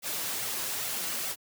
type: noise with flanger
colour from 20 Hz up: white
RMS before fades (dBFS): -33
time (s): 0.02-1.36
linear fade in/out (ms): 50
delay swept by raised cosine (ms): 1.4 to 6.2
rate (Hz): 2.4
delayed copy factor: +0.55
effects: high-pass 100 Hz 12 dB/octave